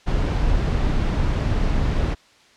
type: noise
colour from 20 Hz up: brown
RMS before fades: -20 dBFS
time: 0.06-2.15 s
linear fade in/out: 20 ms
effects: white hiss -53 dBFS RMS until 2.56 s + low-pass 5000 Hz 12 dB/octave